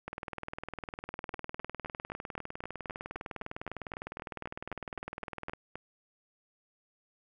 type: two click trains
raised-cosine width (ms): 0.5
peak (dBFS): -23 / -24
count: 109 / 18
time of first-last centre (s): 0.08-5.535 / 1.34-5.756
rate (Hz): 19.8 / 3.85
effects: none